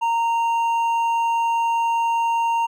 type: tone with hard clipping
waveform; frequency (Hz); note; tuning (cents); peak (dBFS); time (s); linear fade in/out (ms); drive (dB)
triangle; 925; A#5; -14; -19; 0.01-2.67; 20; 8
effects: none